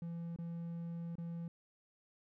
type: tone with dropouts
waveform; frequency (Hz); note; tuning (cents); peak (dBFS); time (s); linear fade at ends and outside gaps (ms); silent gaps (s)
triangle; 168.8; E3; +41; -38; 0.02-1.48; 2; 0.362-0.387 / 1.155-1.182
effects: none